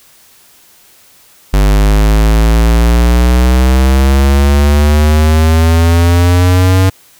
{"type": "exponential sweep", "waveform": "square", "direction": "up", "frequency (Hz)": [49.22, 95], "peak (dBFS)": -6, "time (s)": [1.53, 6.9], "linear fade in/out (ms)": 10, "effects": ["white hiss -44 dBFS RMS until 7.19 s"]}